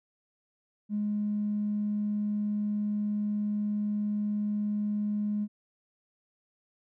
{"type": "tone with tanh clipping", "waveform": "triangle", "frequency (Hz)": 208.4, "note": "G#3", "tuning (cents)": 6, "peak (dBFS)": -27, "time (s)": [0.89, 5.48], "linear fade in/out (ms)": 50, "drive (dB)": 4, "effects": []}